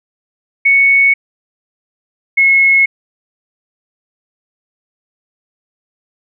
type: tone pair in turn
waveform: sine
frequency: 2217 / 2178 Hz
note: C#7 / C#7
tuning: 0 / -31 cents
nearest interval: unison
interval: 31 cents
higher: first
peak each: -6 dBFS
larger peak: neither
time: 0.65-1.14 / 2.37-2.86 s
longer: neither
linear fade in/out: 10 ms
effects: none